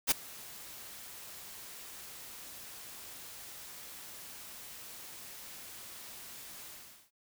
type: noise with ADSR envelope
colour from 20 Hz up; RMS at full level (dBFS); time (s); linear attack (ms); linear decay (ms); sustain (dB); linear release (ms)
white; -24; 0.07-7.11; 42; 11; -24; 430
effects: noise-tail reverb RT60 0.1 s tail -24 dB re dry